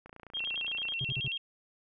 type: click train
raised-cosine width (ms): 0.5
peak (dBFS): -33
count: 26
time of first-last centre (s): 0.06-0.922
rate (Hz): 29
type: tone with vibrato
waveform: sine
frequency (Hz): 2960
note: F#7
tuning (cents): 0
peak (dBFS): -32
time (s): 0.34-1.38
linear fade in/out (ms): 10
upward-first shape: square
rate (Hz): 9.2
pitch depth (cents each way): 150
type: tone bursts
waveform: triangle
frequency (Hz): 130.81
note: C3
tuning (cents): 0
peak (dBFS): -31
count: 4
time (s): 1.01-1.279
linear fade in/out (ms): 2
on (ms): 35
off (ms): 43
effects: none